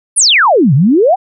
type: exponential two-way sweep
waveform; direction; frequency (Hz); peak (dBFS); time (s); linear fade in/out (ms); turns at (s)
sine; down then up; 10548 to 123.47 to 814; -5; 0.16-1.16; 20; 0.74
effects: none